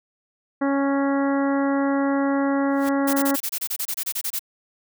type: harmonic tone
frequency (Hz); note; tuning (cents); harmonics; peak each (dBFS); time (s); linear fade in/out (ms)
277.2; C#4; 0; 1 / 2 / 3 / 4 / 5 / 6 / 7; -20 / -26 / -30 / -32 / -34 / -36 / -37; 0.61-3.36; 10
type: noise with exponential growth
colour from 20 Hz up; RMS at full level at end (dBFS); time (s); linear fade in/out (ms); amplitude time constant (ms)
white; -32; 2.7-2.89; 2; 41
type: noise bursts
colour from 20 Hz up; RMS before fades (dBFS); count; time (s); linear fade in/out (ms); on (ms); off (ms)
blue; -26; 15; 3.07-4.394; 10; 64; 26
effects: none